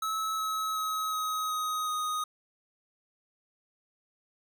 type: tone with pitch steps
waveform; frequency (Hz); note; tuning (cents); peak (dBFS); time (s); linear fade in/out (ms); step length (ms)
square; 1297 / 1286.6 / 1276.2 / 1265.9 / 1255.7 / 1245.6; E6 / E6 / D#6 / D#6 / D#6 / D#6; -28 / -42 / +44 / +30 / +15 / +2; -30; 0.02-2.24; 5; 370
effects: none